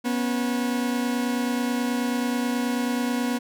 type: tone pair together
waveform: 40% pulse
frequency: 243.1 / 272.4 Hz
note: B3 / C#4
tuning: -27 / -30 cents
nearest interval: major second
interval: 197 cents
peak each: -23 / -29 dBFS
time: 0.04-3.39 s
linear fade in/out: 20 ms
effects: none